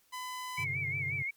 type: tone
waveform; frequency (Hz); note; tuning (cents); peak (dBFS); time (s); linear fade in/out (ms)
sawtooth; 1007; B5; +33; -34; 0.12-0.65; 20
type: tone with vibrato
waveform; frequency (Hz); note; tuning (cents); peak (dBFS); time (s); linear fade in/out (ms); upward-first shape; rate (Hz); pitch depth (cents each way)
sine; 2217; C#7; 0; -32; 0.57-1.31; 10; sine; 5.6; 89
type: chord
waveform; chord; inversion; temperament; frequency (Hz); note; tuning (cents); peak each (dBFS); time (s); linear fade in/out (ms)
triangle; G suspended fourth; none; equal; 98 / 130.81 / 146.83; G2 / C3 / D3; 0 / 0 / 0; -40; 0.58-1.23; 10
effects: white hiss -68 dBFS RMS until 1.36 s + MP3 96 kbps